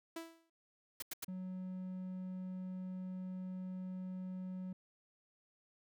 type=tone with exponential decay; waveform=sawtooth; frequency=329.6 Hz; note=E4; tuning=in tune; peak=-37 dBFS; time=0.16-0.5 s; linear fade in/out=5 ms; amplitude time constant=72 ms
type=noise bursts; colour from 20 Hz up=white; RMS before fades=-42 dBFS; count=3; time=1-1.246 s; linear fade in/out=5 ms; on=24 ms; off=87 ms
type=tone; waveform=triangle; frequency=185 Hz; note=F#3; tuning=in tune; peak=-39 dBFS; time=1.28-4.73 s; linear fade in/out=5 ms
effects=none